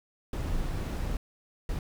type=noise bursts at uneven times; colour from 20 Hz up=brown; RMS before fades=-31 dBFS; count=2; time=0.33-1.17 / 1.69-1.79 s; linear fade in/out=2 ms; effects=none